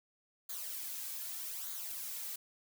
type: noise with flanger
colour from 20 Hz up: blue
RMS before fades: -42 dBFS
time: 0.49-2.36 s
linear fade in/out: 5 ms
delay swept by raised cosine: 0.36 to 2.86 ms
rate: 0.82 Hz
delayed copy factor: -0.65
effects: none